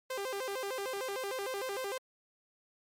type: tone with vibrato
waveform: sawtooth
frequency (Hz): 454.5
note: A#4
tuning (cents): -44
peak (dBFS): -31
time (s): 0.1-1.98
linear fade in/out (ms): 5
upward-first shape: square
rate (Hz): 6.6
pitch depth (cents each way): 230
effects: MP3 64 kbps